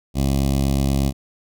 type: tone with notch filter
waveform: 15% pulse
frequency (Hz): 68.3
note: C#2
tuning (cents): -25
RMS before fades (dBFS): -19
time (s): 0.14-1.13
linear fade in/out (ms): 50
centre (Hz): 1500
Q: 0.53
effects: none